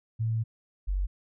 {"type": "tone pair in turn", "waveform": "sine", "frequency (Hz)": [112.3, 47.22], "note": ["A2", "F#1"], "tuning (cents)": [36, 36], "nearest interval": "octave + minor third", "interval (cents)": 1500, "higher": "first", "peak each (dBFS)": -25, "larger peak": "neither", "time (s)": [[0.19, 0.44], [0.87, 1.07]], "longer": "first", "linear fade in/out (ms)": 20, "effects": []}